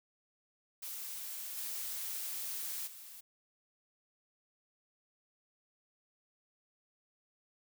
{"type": "noise with level steps", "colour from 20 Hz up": "blue", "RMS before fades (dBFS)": [-43, -40, -51], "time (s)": [0.82, 3.21], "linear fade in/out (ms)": 10, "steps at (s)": [1.56, 2.86], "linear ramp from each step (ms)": 20, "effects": []}